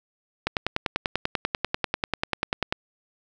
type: click train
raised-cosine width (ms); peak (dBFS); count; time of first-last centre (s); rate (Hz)
0.3; -7; 24; 0.47-2.725; 10.2
effects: none